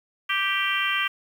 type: harmonic tone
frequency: 392 Hz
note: G4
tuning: in tune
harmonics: 3 / 4 / 5 / 6 / 7 / 8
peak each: -29 / -29 / -29 / -29 / -29 / -29 dBFS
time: 0.29-1.08 s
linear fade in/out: 10 ms
effects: 8-bit